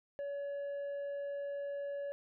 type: tone with tanh clipping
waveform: sine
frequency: 566 Hz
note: C#5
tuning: 36 cents sharp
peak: -38 dBFS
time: 0.19-2.12 s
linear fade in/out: 0 ms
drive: 4 dB
effects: none